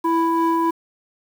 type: ring-modulated tone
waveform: triangle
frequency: 329.6 Hz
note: E4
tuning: in tune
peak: -11 dBFS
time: 0.04-0.71 s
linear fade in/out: 10 ms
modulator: 661 Hz
effects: 7-bit